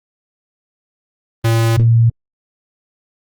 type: tone pair in turn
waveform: square / sine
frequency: 114.1 / 115.63 Hz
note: A#2 / A#2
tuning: -37 / -14 cents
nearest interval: unison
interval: 23 cents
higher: second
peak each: -11 / -7 dBFS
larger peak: second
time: 1.44-1.77 / 1.77-2.1 s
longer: neither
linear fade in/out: 10 ms
effects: Opus 24 kbps